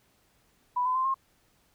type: tone with pitch steps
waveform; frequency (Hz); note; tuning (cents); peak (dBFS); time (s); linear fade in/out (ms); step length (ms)
sine; 987.8 / 1014.4 / 1041.7 / 1069.8; B5 / B5 / C6 / C6; 0 / +46 / -8 / +38; -24; 0.76-1.144; 10; 96
effects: pink hiss -67 dBFS RMS until 1.74 s